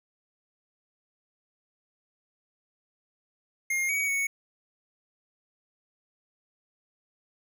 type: tone with pitch steps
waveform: square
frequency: 2129 / 2255 / 2220 Hz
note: C7 / C#7 / C#7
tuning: +30 / +29 / +2 cents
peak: -26 dBFS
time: 3.7-4.27 s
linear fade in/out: 5 ms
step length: 190 ms
effects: none